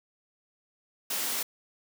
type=high-pass noise; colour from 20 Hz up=white; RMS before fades=-31 dBFS; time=1.1-1.43 s; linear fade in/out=5 ms; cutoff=190 Hz; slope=24 dB/octave; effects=none